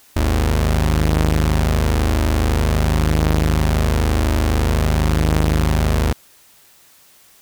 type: tone pair together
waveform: sawtooth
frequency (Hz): 51.96 / 77.7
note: G#1 / D#2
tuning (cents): +2 / -2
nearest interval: perfect fifth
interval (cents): 696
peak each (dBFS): -13 / -13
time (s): 0.16-6.13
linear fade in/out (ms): 5
effects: white hiss -50 dBFS RMS until 7.41 s